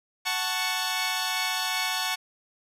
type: chord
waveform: 10% pulse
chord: F# minor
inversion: none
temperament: equal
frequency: 740 / 880 / 1108.7 Hz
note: F#5 / A5 / C#6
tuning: 0 / 0 / 0 cents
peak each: -22 dBFS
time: 0.25-2.16 s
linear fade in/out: 20 ms
effects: resampled to 32000 Hz